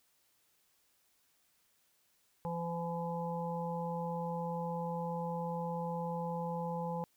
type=harmonic tone with a mistuned harmonic; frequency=169.8 Hz; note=F3; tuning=48 cents flat; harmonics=1 / 3 / 5 / 6; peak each=-38 / -40 / -40 / -47 dBFS; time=2.45-7.04 s; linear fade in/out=0 ms; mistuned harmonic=6; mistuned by=-22 cents; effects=white hiss -73 dBFS RMS until 7.16 s